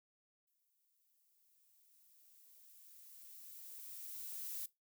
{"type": "noise with exponential growth", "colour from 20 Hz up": "violet", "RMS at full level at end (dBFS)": -43, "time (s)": [0.47, 4.66], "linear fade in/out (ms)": 5, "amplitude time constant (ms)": 910, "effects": ["noise-tail reverb RT60 0.2 s tail -20 dB re dry"]}